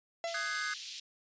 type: tone with exponential decay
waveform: 45% pulse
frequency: 674 Hz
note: E5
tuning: 38 cents sharp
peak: -32 dBFS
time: 0.24-0.7 s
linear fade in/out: 1 ms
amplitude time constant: 99 ms
type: band-pass noise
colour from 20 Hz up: white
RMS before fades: -45 dBFS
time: 0.27-1 s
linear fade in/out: 5 ms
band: 2900 to 5400 Hz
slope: 24 dB/octave
type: chord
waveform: square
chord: Ab dominant seventh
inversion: second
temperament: equal with one note detuned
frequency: 1244.5 / 1510.2 / 1661.2 / 2093 Hz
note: Eb6 / Gb6 / Ab6 / C7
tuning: 0 / +35 / 0 / 0 cents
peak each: -41 / -39 / -39 / -42 dBFS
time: 0.34-0.74 s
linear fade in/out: 5 ms
effects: resampled to 16000 Hz